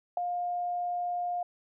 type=tone with ADSR envelope; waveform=sine; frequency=708 Hz; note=F5; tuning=23 cents sharp; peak=-21 dBFS; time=0.17-1.43 s; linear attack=4 ms; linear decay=3 ms; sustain=-8 dB; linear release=4 ms; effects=none